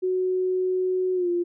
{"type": "tone with pitch glide", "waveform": "sine", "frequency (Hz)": [369.7, 349], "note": ["F#4", "F4"], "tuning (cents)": [-1, -1], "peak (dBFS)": -21, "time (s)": [0.02, 1.44], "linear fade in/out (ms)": 20, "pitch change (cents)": -100, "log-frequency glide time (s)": [1.14, 1.29], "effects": []}